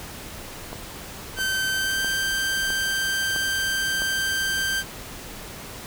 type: click train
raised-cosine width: 1 ms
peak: -19 dBFS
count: 6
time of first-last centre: 0.73-4.019 s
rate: 1.52 Hz
type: tone with pitch glide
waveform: sawtooth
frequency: 1546 to 1567.6 Hz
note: G6 to G6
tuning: -24 to 0 cents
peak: -19 dBFS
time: 1.36-4.84 s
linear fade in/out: 50 ms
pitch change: +24 cents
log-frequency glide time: 1.69-2.06 s
effects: pink hiss -38 dBFS RMS until 5.86 s